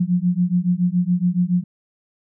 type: beating tone pair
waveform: sine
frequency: 174.61 / 181.71 Hz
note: F3 / F#3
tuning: 0 / -31 cents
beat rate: 7.1 Hz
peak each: -19 / -19 dBFS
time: 0-1.64 s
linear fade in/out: 10 ms
effects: none